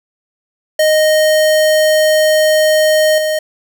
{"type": "tone with level steps", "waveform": "square", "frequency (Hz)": 620, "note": "D#5", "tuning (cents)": -6, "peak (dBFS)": [-9, -14], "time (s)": [0.79, 3.39], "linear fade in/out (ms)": 5, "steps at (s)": 3.18, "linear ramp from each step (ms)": 2, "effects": []}